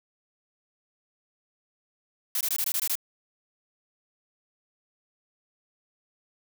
blue noise bursts, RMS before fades -27 dBFS, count 8, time 2.35-2.954 s, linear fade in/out 2 ms, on 58 ms, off 20 ms, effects none

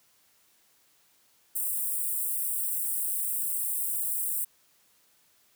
white high-pass noise, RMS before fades -30 dBFS, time 1.55-4.45 s, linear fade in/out 10 ms, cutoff 8000 Hz, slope 96 dB/octave, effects white hiss -65 dBFS RMS until 5.55 s + high-pass 60 Hz 12 dB/octave

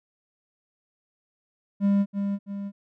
triangle tone with echo, 200 Hz, G3, 35 cents sharp, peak -16 dBFS, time 1.8-2.06 s, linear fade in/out 50 ms, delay 330 ms, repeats 2, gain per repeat -6 dB, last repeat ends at 2.72 s, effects none

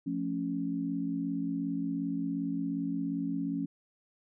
sine chord, F augmented, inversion none, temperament equal, 174.61 / 220 / 277.2 Hz, F3 / A3 / C#4, 0 / 0 / 0 cents, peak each -36 / -38 / -32 dBFS, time 0.06-3.66 s, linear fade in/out 10 ms, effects none

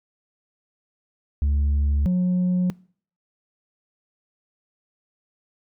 sine tone pair in turn, 71.8 / 180.92 Hz, D2 / F#3, -39 / -39 cents, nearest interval octave + major third, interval 1600 cents, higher second, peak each -15 dBFS, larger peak neither, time 1.42-2.06 / 2.06-2.7 s, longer neither, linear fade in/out 0 ms, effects noise-tail reverb RT60 0.5 s tail -25 dB re dry + tanh soft clip ceiling -17 dBFS

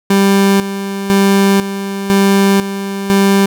30% pulse tone with tremolo, 197 Hz, G3, 9 cents sharp, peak -5 dBFS, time 0.1-3.46 s, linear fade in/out 5 ms, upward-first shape square, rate 1 Hz, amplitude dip 70%, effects none

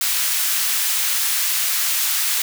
white high-pass noise, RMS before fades -20 dBFS, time 0.01-2.42 s, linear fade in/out 2 ms, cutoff 1400 Hz, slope 12 dB/octave, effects none

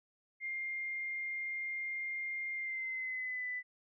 sine tone with pitch glide, 2113 to 1994.4 Hz, C7 to B6, +16 to +16 cents, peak -36 dBFS, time 0.4-3.63 s, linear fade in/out 50 ms, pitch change -100 cents, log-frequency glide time 2.53-3.47 s, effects none

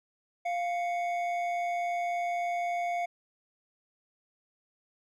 triangle tone pair together, 697.8 / 2217 Hz, F5 / C#7, -2 / 0 cents, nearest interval octave + minor sixth, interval 2002 cents, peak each -27 / -37 dBFS, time 0.45-3.06 s, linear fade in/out 10 ms, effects none

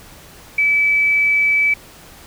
sine tone, 2301 Hz, D7, 36 cents flat, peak -12 dBFS, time 0.58-1.74 s, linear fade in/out 5 ms, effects pink hiss -42 dBFS RMS until 2.26 s

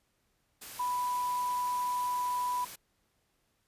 sine tone in noise, 989 Hz, B5, 2 cents sharp, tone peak -29 dBFS, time 0.79-2.65 s, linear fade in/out 10 ms, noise white, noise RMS -45 dBFS, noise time 0.61-2.76 s, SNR +13 dB, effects pink hiss -75 dBFS RMS until 3.67 s + resampled to 32000 Hz

